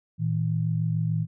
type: tone pair together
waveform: sine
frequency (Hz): 113.14 / 160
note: A2 / D#3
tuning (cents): +49 / +49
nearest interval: tritone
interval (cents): 600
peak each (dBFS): -26 / -25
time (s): 0.18-1.27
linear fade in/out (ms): 50
effects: none